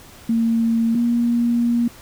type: tone pair in turn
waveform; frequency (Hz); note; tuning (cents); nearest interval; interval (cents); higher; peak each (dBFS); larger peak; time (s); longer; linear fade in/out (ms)
sine; 228.7 / 236.8; A#3 / A#3; -33 / +27; minor second; 60; second; -15; neither; 0.29-0.95 / 0.95-1.88; second; 5
effects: pink hiss -44 dBFS RMS until 2.01 s